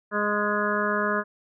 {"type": "harmonic tone with a mistuned harmonic", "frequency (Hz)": 207.4, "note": "G#3", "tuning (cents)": -2, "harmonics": [1, 2, 3, 5, 6, 7, 8], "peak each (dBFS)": [-30, -30, -30, -30, -30, -30, -30], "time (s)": [0.11, 1.24], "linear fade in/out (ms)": 50, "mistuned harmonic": 8, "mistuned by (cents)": 16, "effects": []}